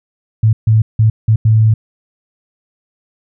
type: tone bursts at uneven times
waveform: sine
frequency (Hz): 110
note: A2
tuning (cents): 0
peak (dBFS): -6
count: 5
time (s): 0.43-0.53 / 0.67-0.82 / 0.99-1.1 / 1.28-1.36 / 1.45-1.74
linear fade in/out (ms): 5
effects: none